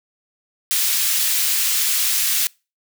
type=high-pass noise; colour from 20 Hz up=white; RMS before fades=-19 dBFS; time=0.71-2.47 s; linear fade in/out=0 ms; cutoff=2100 Hz; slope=12 dB/octave; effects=noise-tail reverb RT60 0.3 s tail -26 dB re dry